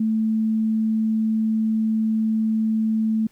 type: tone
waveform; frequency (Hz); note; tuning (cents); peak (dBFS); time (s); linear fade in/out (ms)
sine; 220; A3; 0; -18; 0-3.27; 5
effects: pink hiss -60 dBFS RMS until 3.31 s